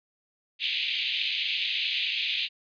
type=band-pass noise; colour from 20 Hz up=pink; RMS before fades=-29 dBFS; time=0.59-2.49 s; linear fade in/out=50 ms; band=2400 to 4000 Hz; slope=48 dB/octave; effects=resampled to 11025 Hz